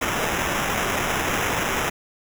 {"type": "noise with sample-and-hold", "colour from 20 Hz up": "violet", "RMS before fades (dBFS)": -24, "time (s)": [0.01, 1.9], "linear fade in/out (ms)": 10, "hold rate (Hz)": 4410, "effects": []}